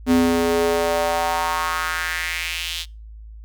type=tone with high-pass filter sweep; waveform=square; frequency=84.1 Hz; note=E2; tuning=35 cents sharp; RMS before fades=-21 dBFS; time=0.06-2.86 s; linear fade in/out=50 ms; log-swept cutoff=240 to 3500 Hz; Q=3; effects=noise-tail reverb RT60 0.3 s tail -25 dB re dry + added 54 Hz sine -36 dBFS peak until 3.44 s